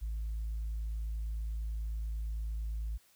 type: tone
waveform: sine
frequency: 54.5 Hz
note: A1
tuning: 16 cents flat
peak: -32 dBFS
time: 0.01-2.98 s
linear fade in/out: 20 ms
effects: tanh soft clip ceiling -31 dBFS + white hiss -66 dBFS RMS until 3.15 s